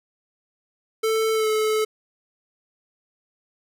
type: tone with pitch glide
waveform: square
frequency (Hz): 442.3 to 432.9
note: A4 to A4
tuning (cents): +9 to -28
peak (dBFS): -20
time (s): 1.03-1.85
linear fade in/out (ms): 10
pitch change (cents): -37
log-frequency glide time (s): 1.33-1.48
effects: none